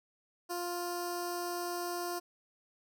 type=tone with notch filter; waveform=10% pulse; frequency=350.6 Hz; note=F4; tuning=7 cents sharp; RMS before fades=-37 dBFS; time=0.49-2.2 s; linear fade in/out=20 ms; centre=2100 Hz; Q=0.65; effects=none